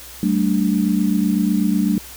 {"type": "chord", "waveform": "sine", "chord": "G suspended second", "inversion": "none", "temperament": "equal with one note detuned", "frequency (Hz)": [191.96, 220, 293.7], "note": ["G3", "A3", "D4"], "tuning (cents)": [-36, 0, 0], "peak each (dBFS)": [-18, -19, -21], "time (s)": [0.23, 1.98], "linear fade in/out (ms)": 2, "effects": ["added 62 Hz sine -44 dBFS peak until 2.16 s", "white hiss -38 dBFS RMS until 2.16 s"]}